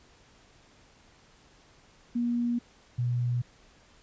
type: tone pair in turn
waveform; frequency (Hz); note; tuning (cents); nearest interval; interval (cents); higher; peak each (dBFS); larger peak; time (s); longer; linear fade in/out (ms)
sine; 238.8 / 121.84; A#3 / B2; +42 / -23; octave; 1165; first; -25; neither; 2.15-2.59 / 2.98-3.42; neither; 10
effects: pink hiss -59 dBFS RMS until 4.02 s + resampled to 16000 Hz